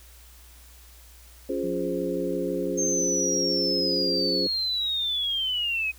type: chord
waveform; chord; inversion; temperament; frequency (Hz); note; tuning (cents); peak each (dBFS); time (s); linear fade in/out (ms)
sine; Db major seventh; none; equal; 277.2 / 349.2 / 415.3 / 523.3; Db4 / F4 / Ab4 / C5; 0 / 0 / 0 / 0; -31; 1.49-4.47; 5
type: tone with pitch glide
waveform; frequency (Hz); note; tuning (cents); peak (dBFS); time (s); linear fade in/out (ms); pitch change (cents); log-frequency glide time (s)
sine; 179.1 to 183.07; F3 to F#3; +44 to -18; -34; 1.63-4.48; 10; +38; 2.35-2.88
type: linear sweep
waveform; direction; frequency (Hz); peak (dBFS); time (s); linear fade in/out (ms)
sine; down; 6400 to 2508; -24; 2.77-5.92; 20
effects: added 60 Hz sine -49 dBFS peak until 5.98 s + white hiss -53 dBFS RMS until 5.98 s